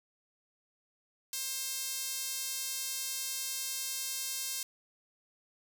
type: tone with high-pass filter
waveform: sawtooth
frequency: 530 Hz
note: C5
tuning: 22 cents sharp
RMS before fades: -37 dBFS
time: 1.33-4.63 s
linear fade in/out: 2 ms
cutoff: 5600 Hz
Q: 0.78
effects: 9-bit